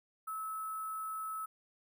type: tone with sample-and-hold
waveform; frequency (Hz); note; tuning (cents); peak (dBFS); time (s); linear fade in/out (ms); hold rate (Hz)
sine; 1300; E6; -24; -37; 0.27-1.46; 10; 11025
effects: none